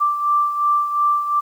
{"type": "beating tone pair", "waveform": "sine", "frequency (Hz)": [1174.7, 1177.5], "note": ["D6", "D6"], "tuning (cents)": [0, 4], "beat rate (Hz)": 2.8, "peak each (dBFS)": [-16, -23], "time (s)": [0, 1.41], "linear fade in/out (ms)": 20, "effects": ["8-bit"]}